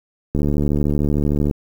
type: click train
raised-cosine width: 3 ms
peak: -7 dBFS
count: 86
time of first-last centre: 0.35-1.511 s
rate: 73.2 Hz
effects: 7-bit